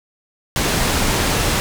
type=low-pass noise; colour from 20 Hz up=pink; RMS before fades=-18 dBFS; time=0.56-1.6 s; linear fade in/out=0 ms; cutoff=11000 Hz; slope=12 dB/octave; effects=none